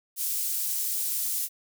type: high-pass noise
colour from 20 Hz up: pink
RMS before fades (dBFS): -29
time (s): 0.16-1.49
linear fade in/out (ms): 50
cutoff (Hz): 10000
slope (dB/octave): 12
effects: none